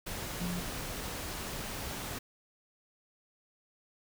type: tone in noise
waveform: sine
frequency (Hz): 176.5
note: F3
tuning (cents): +19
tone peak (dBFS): -34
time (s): 0.4-0.6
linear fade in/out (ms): 10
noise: pink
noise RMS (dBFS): -39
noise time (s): 0.06-2.19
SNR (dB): +2
effects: none